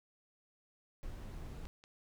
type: noise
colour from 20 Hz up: brown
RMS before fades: -45 dBFS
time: 1.03-1.67 s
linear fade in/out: 0 ms
type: clicks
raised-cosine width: 0.2 ms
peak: -35 / -41 dBFS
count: 2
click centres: 1.654 / 1.839 s
effects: none